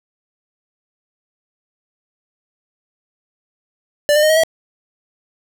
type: tone with pitch steps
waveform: square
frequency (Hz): 587.3 / 602.1 / 617.2 / 632.7 / 648.6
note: D5 / D5 / D#5 / D#5 / E5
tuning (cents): 0 / +43 / -14 / +29 / -28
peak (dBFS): -11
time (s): 4.09-4.435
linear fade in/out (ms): 0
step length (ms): 69
effects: none